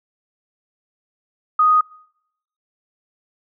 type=tone; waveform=sine; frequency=1244.5 Hz; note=D#6; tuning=in tune; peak=-11 dBFS; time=1.59-1.81 s; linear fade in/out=5 ms; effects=noise-tail reverb RT60 0.8 s tail -26 dB re dry